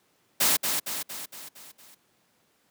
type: noise with echo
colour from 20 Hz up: white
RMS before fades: -22 dBFS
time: 0.4-0.57 s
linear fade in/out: 10 ms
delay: 230 ms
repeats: 6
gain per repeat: -5 dB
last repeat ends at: 1.95 s
effects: pink hiss -67 dBFS RMS until 2.7 s + high-pass 150 Hz 12 dB/octave